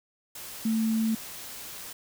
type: tone in noise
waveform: sine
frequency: 222.5 Hz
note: A3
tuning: 20 cents sharp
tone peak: -23 dBFS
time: 0.65-1.15 s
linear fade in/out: 5 ms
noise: white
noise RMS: -41 dBFS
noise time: 0.35-1.93 s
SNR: +15 dB
effects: none